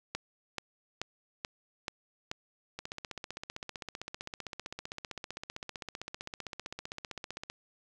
two click trains, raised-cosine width 0.2 ms, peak -17 / -22 dBFS, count 6 / 74, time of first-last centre 0.15-2.315 / 2.79-7.5 s, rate 2.31 / 15.5 Hz, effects none

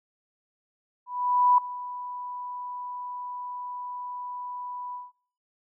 sine tone with ADSR envelope, 987.8 Hz, B5, in tune, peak -15 dBFS, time 1.06-5.12 s, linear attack 520 ms, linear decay 4 ms, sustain -18 dB, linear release 180 ms, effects noise-tail reverb RT60 0.6 s tail -26 dB re dry

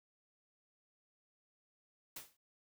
white noise with exponential decay, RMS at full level -43 dBFS, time 2.16-2.37 s, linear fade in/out 5 ms, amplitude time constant 45 ms, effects none

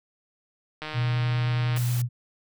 click train, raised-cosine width 0.3 ms, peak -18 dBFS, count 148, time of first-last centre 0.82-1.775 s, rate 154 Hz
sine tone with vibrato, 121.6 Hz, B2, 26 cents flat, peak -22 dBFS, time 0.93-2.09 s, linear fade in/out 50 ms, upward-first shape triangle, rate 9.5 Hz, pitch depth 12 cents each way
white noise, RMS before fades -37 dBFS, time 1.76-2.02 s, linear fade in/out 5 ms
effects none

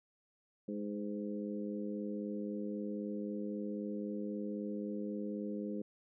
harmonic tone with a mistuned harmonic, 103.83 Hz, G#2, in tune, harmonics 2 / 3 / 4 / 5, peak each -39 / -43 / -45 / -46 dBFS, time 0.68-5.82 s, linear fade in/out 5 ms, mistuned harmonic 5, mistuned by -17 cents, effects none

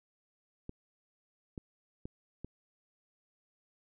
clicks, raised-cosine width 3 ms, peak -28 dBFS, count 4, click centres 0.694 / 1.578 / 2.055 / 2.446 s, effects none

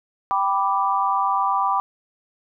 sine chord, G major, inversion none, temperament equal, 784 / 987.8 / 1174.7 Hz, G5 / B5 / D6, 0 / 0 / 0 cents, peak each -23 / -22 / -22 dBFS, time 0.31-1.8 s, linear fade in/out 0 ms, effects none

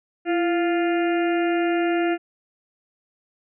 harmonic tone with a mistuned harmonic, 349.2 Hz, F4, in tune, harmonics 1 / 2 / 4 / 5 / 6 / 7 / 8, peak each -20 / -26 / -32 / -34 / -36 / -37 / -38 dBFS, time 0.25-2.18 s, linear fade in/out 50 ms, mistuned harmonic 1, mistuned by -53 cents, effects none

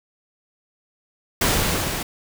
pink noise with level ramp, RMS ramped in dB -18 to -27 dBFS, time 1.41-2.03 s, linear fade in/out 5 ms, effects none

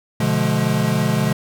square chord, B diminished seventh, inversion none, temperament equal with one note detuned, 123.47 / 146.83 / 174.61 / 212.9 Hz, B2 / D3 / F3 / Ab3, 0 / 0 / 0 / +43 cents, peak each -23 / -22 / -24 / -22 dBFS, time 0.2-1.33 s, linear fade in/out 5 ms, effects none

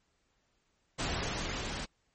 pink noise with level ramp, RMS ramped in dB -33 to -38 dBFS, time 0.98-1.86 s, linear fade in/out 20 ms, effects pink hiss -75 dBFS RMS until 2.14 s + MP3 32 kbps

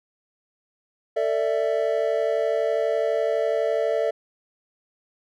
triangle chord, A suspended fourth, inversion none, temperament equal with one note detuned, 447.4 / 587.3 / 659.3 Hz, A4 / D5 / E5, +29 / 0 / 0 cents, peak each -23 dBFS, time 1.16-4.11 s, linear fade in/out 10 ms, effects none

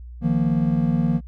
triangle chord, Eb suspended second, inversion none, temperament equal, 155.56 / 174.61 / 233.1 Hz, Eb3 / F3 / Bb3, 0 / 0 / 0 cents, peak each -20 dBFS, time 0.21-1.21 s, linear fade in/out 50 ms, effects added 60 Hz sine -35 dBFS peak until 1.27 s

